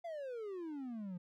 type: exponential sweep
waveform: triangle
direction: down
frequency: 698.5 to 172.1 Hz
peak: -39 dBFS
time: 0.04-1.18 s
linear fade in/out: 10 ms
effects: none